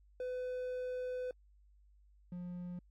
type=tone pair in turn; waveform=triangle; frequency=503 / 177.53 Hz; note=B4 / F3; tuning=+32 / +29 cents; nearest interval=octave + tritone; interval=1803 cents; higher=first; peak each=-35 / -39 dBFS; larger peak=first; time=0.2-1.31 / 2.32-2.79 s; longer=first; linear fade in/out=2 ms; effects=added 50 Hz sine -62 dBFS peak until 2.9 s + AAC 64 kbps